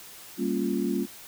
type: chord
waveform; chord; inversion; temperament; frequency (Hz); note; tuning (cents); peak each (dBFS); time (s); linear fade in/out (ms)
sine; G half-diminished seventh; none; equal with one note detuned; 197.82 / 233.1 / 277.2 / 349.2; G3 / Bb3 / Db4 / F4; +16 / 0 / 0 / 0; -30; 0.37-1.07; 50
effects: white hiss -46 dBFS RMS until 1.27 s